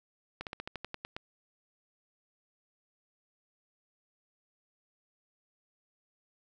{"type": "slowing click train", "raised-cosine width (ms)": 0.3, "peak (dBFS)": -22, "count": 10, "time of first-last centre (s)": [0.41, 1.165], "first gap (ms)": 58, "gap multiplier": 1.09, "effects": []}